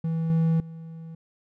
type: tone with level steps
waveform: triangle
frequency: 163.1 Hz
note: E3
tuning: 18 cents flat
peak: -22 / -17 / -35 dBFS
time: 0.04-1.15 s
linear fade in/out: 5 ms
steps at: 0.3 / 0.6 s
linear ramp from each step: 2 ms
effects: none